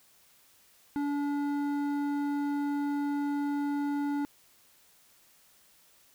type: tone with hard clipping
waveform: sine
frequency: 287.2 Hz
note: D4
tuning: 39 cents flat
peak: -30 dBFS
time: 0.96-4.25 s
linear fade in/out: 0 ms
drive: 10 dB
effects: white hiss -62 dBFS RMS until 6.14 s